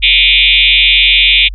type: tone with frequency modulation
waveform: sine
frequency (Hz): 2960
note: F#7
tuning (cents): 0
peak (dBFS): -5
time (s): 0.02-1.49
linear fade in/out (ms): 20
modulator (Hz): 137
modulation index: 5.3
effects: added 46 Hz sine -21 dBFS peak until 1.54 s